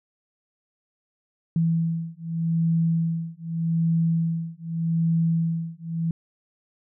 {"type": "beating tone pair", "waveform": "sine", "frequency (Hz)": [164.7, 165.53], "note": ["E3", "E3"], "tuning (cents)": [-1, 8], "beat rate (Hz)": 0.83, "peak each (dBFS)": -24, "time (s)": [1.56, 6.11], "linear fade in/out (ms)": 2, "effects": []}